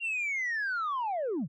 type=linear sweep; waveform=sine; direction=down; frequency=2794 to 117.9 Hz; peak=-27 dBFS; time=0-1.48 s; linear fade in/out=50 ms; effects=tanh soft clip ceiling -27 dBFS